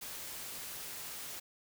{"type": "noise", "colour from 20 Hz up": "white", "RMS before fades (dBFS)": -44, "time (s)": [0.01, 1.4], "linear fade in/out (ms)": 10, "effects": []}